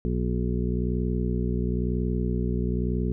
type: harmonic tone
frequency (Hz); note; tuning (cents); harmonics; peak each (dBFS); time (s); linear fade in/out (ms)
61; B1; -21; 1 / 2 / 3 / 4 / 6 / 7; -27 / -31 / -29 / -32 / -34 / -36; 0.05-3.12; 0
effects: none